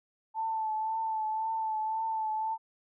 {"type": "tone with vibrato", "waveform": "sine", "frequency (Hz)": 880, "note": "A5", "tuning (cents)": 0, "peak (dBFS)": -29, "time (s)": [0.34, 2.58], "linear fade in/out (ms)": 50, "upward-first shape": "triangle", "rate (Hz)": 1.9, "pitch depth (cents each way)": 33, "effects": []}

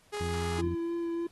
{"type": "tone", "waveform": "sawtooth", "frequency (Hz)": 415.3, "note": "G#4", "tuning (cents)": 0, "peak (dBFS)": -29, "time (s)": [0.12, 0.62], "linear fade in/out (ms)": 20}
{"type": "harmonic tone", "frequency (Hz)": 86.5, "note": "F2", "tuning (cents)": -16, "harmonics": [1, 2, 3, 4], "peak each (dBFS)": [-33, -37, -45, -46], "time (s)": [0.2, 0.75], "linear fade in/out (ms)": 10}
{"type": "tone with vibrato", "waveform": "triangle", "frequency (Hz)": 338.2, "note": "E4", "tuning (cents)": 44, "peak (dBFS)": -28, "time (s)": [0.58, 1.27], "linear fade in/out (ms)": 5, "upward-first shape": "triangle", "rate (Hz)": 3.3, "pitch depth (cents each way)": 15}
{"effects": ["pink hiss -63 dBFS RMS until 1.31 s", "AAC 32 kbps"]}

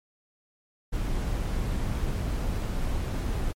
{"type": "noise", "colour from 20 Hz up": "brown", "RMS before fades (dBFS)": -28, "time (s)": [0.92, 3.53], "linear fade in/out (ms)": 20, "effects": ["MP3 64 kbps"]}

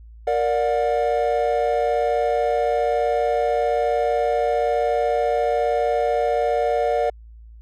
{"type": "chord", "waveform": "triangle", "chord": "Bb augmented", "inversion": "none", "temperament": "equal with one note detuned", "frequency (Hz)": [466.2, 587.3, 722.7], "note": ["Bb4", "D5", "F#5"], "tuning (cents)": [0, 0, -41], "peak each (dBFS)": -20, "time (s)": [0.27, 7.1], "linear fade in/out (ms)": 5, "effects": ["tanh soft clip ceiling -7 dBFS", "added 56 Hz sine -40 dBFS peak until 7.61 s"]}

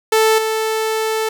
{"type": "tone with level steps", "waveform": "sawtooth", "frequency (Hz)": 440, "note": "A4", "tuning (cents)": 0, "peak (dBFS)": [-7, -13], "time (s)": [0.12, 1.29], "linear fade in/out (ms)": 5, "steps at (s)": 0.38, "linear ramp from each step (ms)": 5, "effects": []}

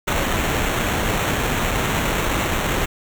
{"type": "noise with sample-and-hold", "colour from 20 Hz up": "pink", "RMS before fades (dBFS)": -21, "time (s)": [0.07, 2.86], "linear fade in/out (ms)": 10, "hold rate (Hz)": 4900, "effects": []}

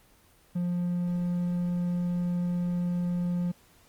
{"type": "tone", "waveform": "triangle", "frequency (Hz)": 176, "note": "F3", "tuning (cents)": 14, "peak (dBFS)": -24, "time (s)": [0.55, 3.52], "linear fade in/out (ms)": 10, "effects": ["pink hiss -60 dBFS RMS until 3.88 s", "Opus 24 kbps"]}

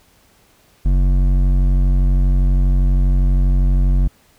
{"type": "tone with hard clipping", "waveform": "sine", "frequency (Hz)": 46.25, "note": "F#1", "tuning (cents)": 0, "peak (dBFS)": -13, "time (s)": [0.85, 4.08], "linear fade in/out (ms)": 10, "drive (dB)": 10, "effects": ["pink hiss -54 dBFS RMS until 4.38 s"]}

